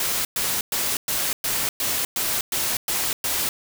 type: noise bursts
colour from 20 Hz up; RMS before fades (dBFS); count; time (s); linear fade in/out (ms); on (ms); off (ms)
white; -24; 10; 0-3.49; 2; 250; 110
effects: none